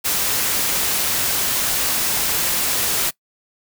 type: noise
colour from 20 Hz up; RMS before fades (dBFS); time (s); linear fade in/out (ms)
white; -20; 0.04-3.11; 20
effects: noise-tail reverb RT60 0.1 s tail -22 dB re dry